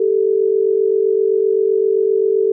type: tone pair together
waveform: sine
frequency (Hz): 392 / 439.7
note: G4 / A4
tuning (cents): 0 / -1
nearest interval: major second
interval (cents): 199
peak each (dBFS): -15 / -15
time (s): 0-2.52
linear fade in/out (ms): 5
effects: none